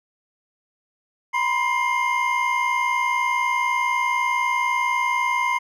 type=tone cluster; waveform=triangle; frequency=968 / 1028 / 2114 Hz; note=B5 / C6 / C7; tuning=-35 / -31 / +17 cents; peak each=-22 dBFS; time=1.33-5.59 s; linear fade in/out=20 ms; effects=none